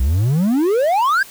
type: exponential sweep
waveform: triangle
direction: up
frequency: 59.6 to 1661.2 Hz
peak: -11 dBFS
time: 0-1.23 s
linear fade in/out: 5 ms
effects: white hiss -40 dBFS RMS until 1.3 s